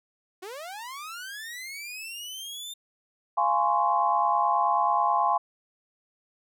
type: linear sweep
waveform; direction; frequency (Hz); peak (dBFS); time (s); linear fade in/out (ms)
sawtooth; up; 351.5 to 3622; -33; 0.42-2.74; 10
type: chord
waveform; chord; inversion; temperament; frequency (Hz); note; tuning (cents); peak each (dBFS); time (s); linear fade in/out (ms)
sine; Db major seventh; first; just; 693 / 831.5 / 1039.4 / 1108.7; F5 / Ab5 / C6 / Db6; -14 / +2 / -12 / 0; -28 / -25 / -25 / -29; 3.37-5.38; 10
effects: none